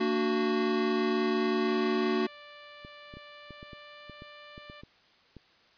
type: chord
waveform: square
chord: Bb augmented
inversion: none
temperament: equal with one note detuned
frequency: 227.9 / 293.7 / 370 Hz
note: Bb3 / D4 / F#4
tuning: -39 / 0 / 0 cents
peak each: -31 / -34 / -29 dBFS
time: 0-2.27 s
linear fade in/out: 10 ms
type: tone with pitch glide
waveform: 10% pulse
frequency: 587.3 to 590.7 Hz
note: D5 to D5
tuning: 0 to +10 cents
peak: -39 dBFS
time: 1.67-4.82 s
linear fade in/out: 20 ms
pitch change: +10 cents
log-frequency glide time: 3.23-4.15 s
type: clicks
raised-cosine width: 3 ms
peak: -33 dBFS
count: 12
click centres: 2.849 / 3.139 / 3.17 / 3.507 / 3.629 / 3.732 / 4.097 / 4.221 / 4.579 / 4.699 / 4.835 / 5.367 s
effects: white hiss -62 dBFS RMS until 5.77 s + resampled to 11025 Hz